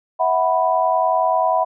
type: chord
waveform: sine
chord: E suspended second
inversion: none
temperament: equal with one note detuned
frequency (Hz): 649.8 / 740 / 987.8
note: E5 / F#5 / B5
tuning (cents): -25 / 0 / 0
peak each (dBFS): -19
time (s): 0.19-1.65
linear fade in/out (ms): 20
effects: none